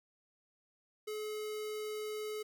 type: tone with notch filter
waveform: square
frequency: 426.8 Hz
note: G#4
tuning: 47 cents sharp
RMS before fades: -40 dBFS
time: 1.07-2.43 s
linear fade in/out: 10 ms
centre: 1000 Hz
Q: 1.5
effects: none